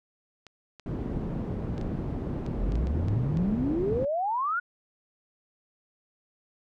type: clicks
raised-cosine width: 0.2 ms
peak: -29 dBFS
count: 10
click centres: 0.467 / 0.797 / 1.78 / 1.813 / 2.464 / 2.721 / 2.755 / 2.871 / 3.084 / 3.372 s
type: low-pass noise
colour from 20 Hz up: white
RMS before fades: -32 dBFS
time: 0.86-4.05 s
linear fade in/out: 2 ms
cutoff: 240 Hz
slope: 12 dB/octave
type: exponential sweep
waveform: sine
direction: up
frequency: 39.98 to 1480 Hz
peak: -25 dBFS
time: 2.58-4.6 s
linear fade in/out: 10 ms
effects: none